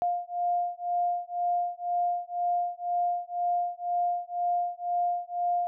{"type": "beating tone pair", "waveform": "sine", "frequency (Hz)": [703, 705], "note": ["F5", "F5"], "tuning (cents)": [11, 16], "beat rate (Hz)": 2, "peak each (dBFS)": -29, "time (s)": [0.02, 5.67], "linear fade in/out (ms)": 0, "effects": []}